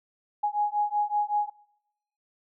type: beating tone pair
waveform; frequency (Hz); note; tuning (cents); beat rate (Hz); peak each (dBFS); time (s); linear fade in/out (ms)
sine; 829 / 834.3; G#5 / G#5; -3 / +8; 5.3; -27; 0.43-1.5; 10
effects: noise-tail reverb RT60 0.9 s tail -24 dB re dry